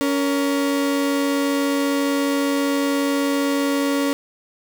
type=tone pair together; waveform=35% pulse; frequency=280.5 / 466.2 Hz; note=C#4 / A#4; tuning=+21 / 0 cents; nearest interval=major sixth; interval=879 cents; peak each=-17 / -25 dBFS; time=0.01-4.13 s; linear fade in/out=0 ms; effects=none